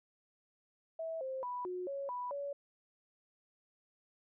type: tone with pitch steps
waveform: sine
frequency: 651 / 526 / 986 / 362.9 / 555 / 986 / 566 Hz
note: E5 / C5 / B5 / F#4 / C#5 / B5 / C#5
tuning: -22 / +9 / -3 / -34 / +2 / -3 / +36 cents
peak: -37 dBFS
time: 0.99-2.53 s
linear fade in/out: 5 ms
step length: 220 ms
effects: none